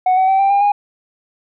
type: tone with pitch steps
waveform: sine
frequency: 740 / 755.1 / 770.5 / 786.3 / 802.3 / 818.7 Hz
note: F#5 / F#5 / G5 / G5 / G5 / G#5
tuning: 0 / +35 / -30 / +5 / +40 / -25 cents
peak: -8 dBFS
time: 0.06-0.72 s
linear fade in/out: 5 ms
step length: 110 ms
effects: tanh soft clip ceiling -9 dBFS